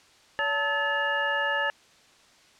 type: tone cluster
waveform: sine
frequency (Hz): 568 / 889 / 1290 / 1727 / 2838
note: C#5 / A5 / E6 / A6 / F7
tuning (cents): +42 / +18 / -38 / -33 / +27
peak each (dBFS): -32 / -31 / -35 / -26 / -35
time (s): 0.39-1.7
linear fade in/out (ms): 0
effects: white hiss -57 dBFS RMS until 2.59 s + low-pass 6000 Hz 12 dB/octave